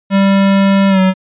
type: tone with pitch glide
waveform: square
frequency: 196 to 188.02 Hz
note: G3 to F#3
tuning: 0 to +28 cents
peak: -8 dBFS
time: 0.1-1.14 s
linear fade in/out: 50 ms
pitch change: -72 cents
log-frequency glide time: 0.89-1 s
effects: resampled to 8000 Hz